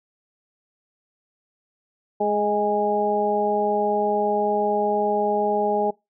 harmonic tone with a mistuned harmonic, 208.7 Hz, G#3, 9 cents sharp, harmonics 1 / 2 / 3 / 4, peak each -29 / -23 / -25 / -23 dBFS, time 2.2-5.91 s, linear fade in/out 10 ms, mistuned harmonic 4, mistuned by -23 cents, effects noise-tail reverb RT60 0.2 s tail -23 dB re dry

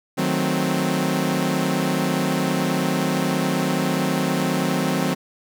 sawtooth chord, D# diminished seventh, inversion none, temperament equal, 155.56 / 185 / 220 / 261.6 Hz, D#3 / F#3 / A3 / C4, 0 / 0 / 0 / 0 cents, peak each -22 / -20 / -25 / -20 dBFS, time 0.17-5.15 s, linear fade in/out 20 ms, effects none

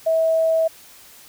sine tone, 648 Hz, E5, 30 cents flat, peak -15 dBFS, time 0.06-0.68 s, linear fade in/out 10 ms, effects white hiss -46 dBFS RMS until 1.28 s

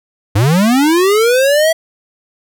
square linear sweep, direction up, 92.8 to 659.3 Hz, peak -9 dBFS, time 0.35-1.73 s, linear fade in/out 10 ms, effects none

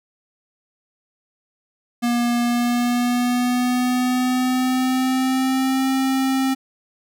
square tone with pitch glide, 239 to 265.2 Hz, A#3 to C4, +43 to +23 cents, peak -18 dBFS, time 2.02-6.55 s, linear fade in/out 20 ms, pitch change +180 cents, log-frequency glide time 2.43-5.89 s, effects none

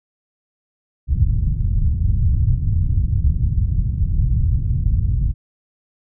white low-pass noise, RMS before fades -17 dBFS, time 1.07-5.34 s, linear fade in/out 50 ms, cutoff 110 Hz, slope 24 dB/octave, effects none

